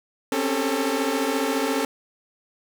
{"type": "tone cluster", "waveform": "sawtooth", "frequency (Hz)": [261.9, 276.3, 401.8, 444.8], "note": ["C4", "C#4", "G4", "A4"], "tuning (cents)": [2, -6, 43, 19], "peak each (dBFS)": [-25, -22, -28, -22], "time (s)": [0.32, 1.85], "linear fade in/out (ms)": 2, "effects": []}